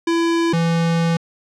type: tone pair in turn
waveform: square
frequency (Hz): 334.8 / 166.92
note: E4 / E3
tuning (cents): +27 / +22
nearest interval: octave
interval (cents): 1205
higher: first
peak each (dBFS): -16 / -16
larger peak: neither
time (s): 0.07-0.53 / 0.53-1.17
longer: second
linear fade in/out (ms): 5
effects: low-pass 6000 Hz 12 dB/octave